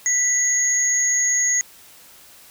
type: tone pair together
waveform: sine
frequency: 1975.5 / 6645 Hz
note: B6 / G#8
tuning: 0 / 0 cents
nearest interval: octave + major sixth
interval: 2100 cents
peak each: -24 / -17 dBFS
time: 0.06-1.61 s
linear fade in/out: 0 ms
effects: white hiss -47 dBFS RMS until 2.5 s